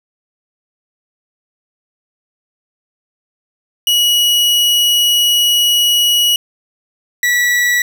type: tone pair in turn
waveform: 40% pulse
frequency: 2915 / 1945.5 Hz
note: F#7 / B6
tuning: -26 / -27 cents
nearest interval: perfect fifth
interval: 701 cents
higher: first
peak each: -9 / -10 dBFS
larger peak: first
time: 3.87-6.36 / 7.23-7.82 s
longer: first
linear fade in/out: 2 ms
effects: none